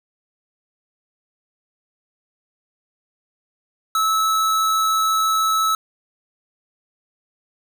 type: tone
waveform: square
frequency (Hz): 1303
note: E6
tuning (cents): -20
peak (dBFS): -17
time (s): 3.95-5.75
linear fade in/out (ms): 2
effects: none